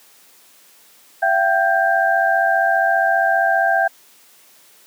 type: tone cluster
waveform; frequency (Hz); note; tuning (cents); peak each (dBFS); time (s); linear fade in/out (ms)
sine; 676 / 771 / 1586; E5 / G5 / G6; +43 / -29 / +20; -18; 1.22-3.88; 10
effects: white hiss -50 dBFS RMS until 4.86 s + high-pass 200 Hz 12 dB/octave